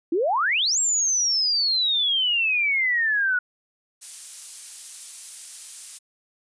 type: exponential two-way sweep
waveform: sine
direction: up then down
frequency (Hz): 310.3 to 7630 to 1447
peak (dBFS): -19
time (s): 0.12-3.39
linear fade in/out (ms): 5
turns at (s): 0.79
type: noise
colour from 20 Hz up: violet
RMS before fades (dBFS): -32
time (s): 4.01-5.99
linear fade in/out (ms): 20
effects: resampled to 22050 Hz